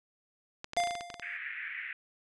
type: clicks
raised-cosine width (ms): 0.2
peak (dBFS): -22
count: 12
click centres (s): 0.644 / 0.734 / 0.766 / 0.802 / 0.837 / 0.873 / 0.909 / 0.953 / 1.009 / 1.102 / 1.142 / 1.197
type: tone with exponential decay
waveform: square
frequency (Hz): 698.5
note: F5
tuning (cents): 0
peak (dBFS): -25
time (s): 0.77-1.37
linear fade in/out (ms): 0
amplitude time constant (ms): 130
type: band-pass noise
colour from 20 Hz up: pink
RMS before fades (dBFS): -40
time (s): 1.22-1.93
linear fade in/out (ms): 2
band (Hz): 1700 to 2300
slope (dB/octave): 48
effects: resampled to 22050 Hz